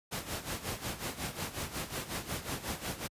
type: noise with tremolo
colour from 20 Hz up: pink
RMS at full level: -35 dBFS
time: 0.11-3.08 s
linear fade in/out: 20 ms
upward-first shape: sine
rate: 5.5 Hz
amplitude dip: 75%
effects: high-pass 60 Hz 12 dB/octave + resampled to 32000 Hz